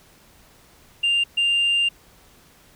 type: tone bursts at uneven times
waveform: sine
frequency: 2794 Hz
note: F7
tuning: in tune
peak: -15 dBFS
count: 2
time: 1.03-1.24 / 1.37-1.89 s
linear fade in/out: 10 ms
effects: tanh soft clip ceiling -15 dBFS + pink hiss -53 dBFS RMS until 2.75 s